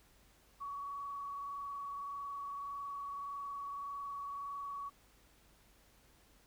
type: tone with frequency modulation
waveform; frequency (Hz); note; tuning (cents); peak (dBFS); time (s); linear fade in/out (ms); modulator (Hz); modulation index
sine; 1126; C#6; +27; -40; 0.6-4.9; 20; 21.7; 0.65
effects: added 50 Hz sine -70 dBFS peak until 6.46 s + pink hiss -67 dBFS RMS until 6.46 s